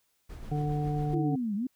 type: noise with tremolo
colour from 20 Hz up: brown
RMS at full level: -40 dBFS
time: 0.29-1.15 s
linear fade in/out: 10 ms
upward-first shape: sine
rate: 7.3 Hz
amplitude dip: 35%
type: harmonic tone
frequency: 148.2 Hz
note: D3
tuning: 16 cents sharp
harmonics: 1 / 2 / 3 / 5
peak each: -28 / -37 / -38 / -37 dBFS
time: 0.51-1.36 s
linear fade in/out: 10 ms
type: linear two-way sweep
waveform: sine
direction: down then up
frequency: 347.9 to 194.2 to 269.5 Hz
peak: -28 dBFS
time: 1.13-1.67 s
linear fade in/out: 5 ms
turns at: 1.55 s
effects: white hiss -73 dBFS RMS until 1.75 s